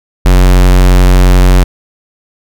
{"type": "tone", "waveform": "square", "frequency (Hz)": 45.7, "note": "F#1", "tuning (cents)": -21, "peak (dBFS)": -3, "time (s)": [0.25, 1.64], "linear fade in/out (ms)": 10, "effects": []}